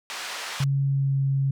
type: band-pass noise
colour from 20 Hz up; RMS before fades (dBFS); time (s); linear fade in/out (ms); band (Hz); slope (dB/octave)
pink; -34; 0.1-0.64; 0; 1000 to 6500; 12
type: tone with pitch glide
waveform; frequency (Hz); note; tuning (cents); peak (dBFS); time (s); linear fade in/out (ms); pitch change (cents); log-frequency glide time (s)
sine; 138.2 to 136.69; C#3 to C#3; -5 to -24; -20; 0.6-1.51; 5; -19; 0.83-1.2
effects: none